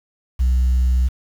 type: tone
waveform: sine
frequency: 63 Hz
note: B1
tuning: 35 cents sharp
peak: -11 dBFS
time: 0.39-1.09 s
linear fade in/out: 20 ms
effects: tanh soft clip ceiling -12 dBFS + 7-bit